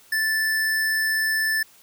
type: tone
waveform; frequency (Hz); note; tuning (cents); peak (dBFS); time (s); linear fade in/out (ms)
square; 1758; A6; -2; -21; 0.12-1.63; 5
effects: white hiss -53 dBFS RMS until 1.82 s